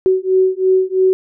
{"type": "beating tone pair", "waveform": "sine", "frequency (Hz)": [374, 377], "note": ["F#4", "F#4"], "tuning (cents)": [19, 32], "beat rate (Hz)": 3, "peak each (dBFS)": -14, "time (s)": [0.06, 1.13], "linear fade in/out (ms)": 0, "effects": []}